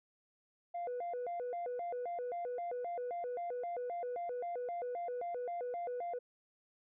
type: tone with vibrato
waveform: sine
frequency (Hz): 585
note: D5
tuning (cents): -7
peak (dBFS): -35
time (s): 0.74-6.19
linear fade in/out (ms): 10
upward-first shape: square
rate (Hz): 3.8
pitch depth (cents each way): 300
effects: tanh soft clip ceiling -35 dBFS